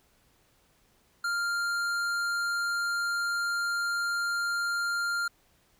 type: tone with tanh clipping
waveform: triangle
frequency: 1396.9 Hz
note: F6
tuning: in tune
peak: -29 dBFS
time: 1.24-5.28 s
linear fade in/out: 5 ms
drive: 18 dB
effects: pink hiss -66 dBFS RMS until 5.79 s